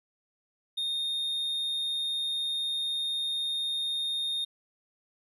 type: tone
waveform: triangle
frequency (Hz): 3678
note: A#7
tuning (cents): -24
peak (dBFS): -27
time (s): 0.77-4.45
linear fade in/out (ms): 10
effects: resampled to 32000 Hz